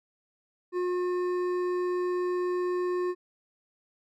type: tone with hard clipping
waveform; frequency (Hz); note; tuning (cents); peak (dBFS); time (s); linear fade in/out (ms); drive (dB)
sine; 359.2; F4; +49; -28; 0.72-3.15; 50; 9
effects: none